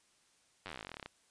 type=slowing click train; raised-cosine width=0.3 ms; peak=-27 dBFS; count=22; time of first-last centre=0.66-1.06 s; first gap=10 ms; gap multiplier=1.06; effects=white hiss -70 dBFS RMS until 1.3 s + resampled to 22050 Hz